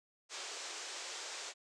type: band-pass noise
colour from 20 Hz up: white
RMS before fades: -45 dBFS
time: 0.29-1.54 s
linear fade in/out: 50 ms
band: 340 to 7700 Hz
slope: 48 dB/octave
effects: none